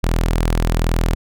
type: tone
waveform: sawtooth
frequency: 41.2 Hz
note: E1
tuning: in tune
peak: -11 dBFS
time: 0.03-1.15 s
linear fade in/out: 10 ms
effects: none